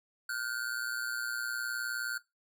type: ring-modulated tone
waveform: square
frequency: 1480 Hz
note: F#6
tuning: in tune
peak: -31 dBFS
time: 0.29-2.18 s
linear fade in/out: 5 ms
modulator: 59.7 Hz
effects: noise-tail reverb RT60 0.2 s tail -19 dB re dry